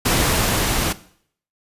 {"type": "noise with level ramp", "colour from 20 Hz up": "pink", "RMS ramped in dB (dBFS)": [-17, -21], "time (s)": [0.05, 0.93], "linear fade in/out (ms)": 10, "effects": ["noise-tail reverb RT60 0.6 s tail -17 dB re dry", "resampled to 32000 Hz"]}